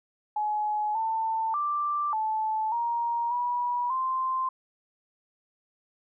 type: tone with pitch steps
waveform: sine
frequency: 845 / 892 / 1177 / 871 / 940 / 971 / 1043 Hz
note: G#5 / A5 / D6 / A5 / A#5 / B5 / C6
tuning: +30 / +23 / +3 / -18 / +14 / -30 / -6 cents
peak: -25 dBFS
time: 0.36-4.49 s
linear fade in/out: 5 ms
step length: 590 ms
effects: none